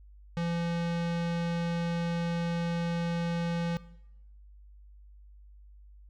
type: tone with low-pass filter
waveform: square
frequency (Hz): 170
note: F3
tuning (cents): -46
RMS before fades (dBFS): -31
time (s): 0.37-3.77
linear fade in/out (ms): 0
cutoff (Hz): 4600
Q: 0.79
effects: noise-tail reverb RT60 0.8 s tail -18 dB re dry + added 50 Hz sine -50 dBFS peak until 6.09 s